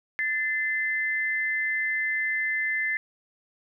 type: tone pair together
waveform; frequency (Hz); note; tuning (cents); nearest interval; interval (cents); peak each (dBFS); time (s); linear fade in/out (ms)
sine; 1760 / 2062; A6 / C7; 0 / -26; minor third; 274; -27; 0.19-2.97; 0
effects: none